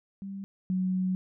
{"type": "tone pair in turn", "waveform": "sine", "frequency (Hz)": [196, 185.59], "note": ["G3", "F#3"], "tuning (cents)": [0, 6], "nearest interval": "minor second", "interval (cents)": 94, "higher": "first", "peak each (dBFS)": [-35, -25], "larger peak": "second", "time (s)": [[0.22, 0.44], [0.7, 1.15]], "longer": "second", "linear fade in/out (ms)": 0, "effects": []}